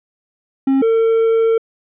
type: tone pair in turn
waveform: triangle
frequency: 269.5 / 452.2 Hz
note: C#4 / A4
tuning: -49 / +47 cents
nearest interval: major sixth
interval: 896 cents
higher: second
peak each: -9 dBFS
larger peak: neither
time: 0.67-0.82 / 0.82-1.58 s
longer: second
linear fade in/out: 5 ms
effects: resampled to 8000 Hz